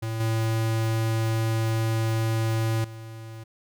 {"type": "tone with level steps", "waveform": "square", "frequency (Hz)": 112.2, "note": "A2", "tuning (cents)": 34, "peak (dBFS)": [-28, -23, -38], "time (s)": [0.02, 3.44], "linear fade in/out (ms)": 10, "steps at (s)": [0.2, 2.84], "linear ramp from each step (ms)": 5, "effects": []}